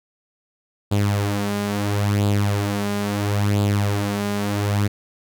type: tone with flanger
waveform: sawtooth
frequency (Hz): 102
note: G#2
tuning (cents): -31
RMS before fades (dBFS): -21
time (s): 0.91-4.88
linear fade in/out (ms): 10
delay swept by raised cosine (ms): 0.25 to 4.95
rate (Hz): 0.74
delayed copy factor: +0.6
effects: none